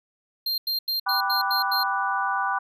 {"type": "tone bursts", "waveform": "square", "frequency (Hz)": 4186, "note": "C8", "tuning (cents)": 0, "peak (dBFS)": -24, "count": 7, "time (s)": [0.46, 1.834], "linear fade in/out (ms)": 5, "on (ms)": 120, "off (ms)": 89}
{"type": "chord", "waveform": "sine", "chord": "G major seventh", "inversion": "none", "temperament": "equal", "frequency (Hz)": [784, 987.8, 1174.7, 1480], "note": ["G5", "B5", "D6", "F#6"], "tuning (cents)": [0, 0, 0, 0], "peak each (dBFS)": -28, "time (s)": [1.06, 2.59], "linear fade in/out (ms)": 10}
{"effects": []}